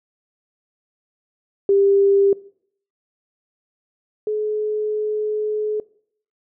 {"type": "tone pair in turn", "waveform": "sine", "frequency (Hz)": [397, 425.7], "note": ["G4", "G#4"], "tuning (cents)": [22, 43], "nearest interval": "minor second", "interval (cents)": 121, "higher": "second", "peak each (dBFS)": [-12, -19], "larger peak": "first", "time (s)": [[1.69, 2.33], [4.27, 5.8]], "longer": "second", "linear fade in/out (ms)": 2, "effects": ["noise-tail reverb RT60 0.6 s tail -21 dB re dry"]}